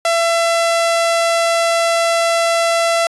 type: tone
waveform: sawtooth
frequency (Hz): 672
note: E5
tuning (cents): +33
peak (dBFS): -9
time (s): 0.05-3.07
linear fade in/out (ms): 2
effects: resampled to 24000 Hz